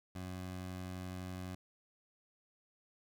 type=tone; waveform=20% pulse; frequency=91.9 Hz; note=F#2; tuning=11 cents flat; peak=-37 dBFS; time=0.15-1.55 s; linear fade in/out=5 ms; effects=none